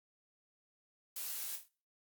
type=noise with echo; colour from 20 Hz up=blue; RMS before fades=-42 dBFS; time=1.16-1.56 s; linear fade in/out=5 ms; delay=25 ms; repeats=5; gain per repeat=-6 dB; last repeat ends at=1.685 s; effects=noise-tail reverb RT60 0.4 s tail -22 dB re dry + Opus 48 kbps